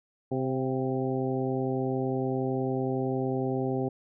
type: harmonic tone with a mistuned harmonic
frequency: 130.81 Hz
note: C3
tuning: in tune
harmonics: 1 / 2 / 3 / 4 / 5 / 6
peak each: -32 / -31 / -31 / -36 / -40 / -38 dBFS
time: 0.31-3.89 s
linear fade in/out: 10 ms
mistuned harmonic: 5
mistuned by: +46 cents
effects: none